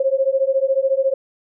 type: beating tone pair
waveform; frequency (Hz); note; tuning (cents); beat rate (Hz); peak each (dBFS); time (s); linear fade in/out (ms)
sine; 530 / 544; C5 / C#5; +22 / -33; 14; -18; 0-1.14; 5
effects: none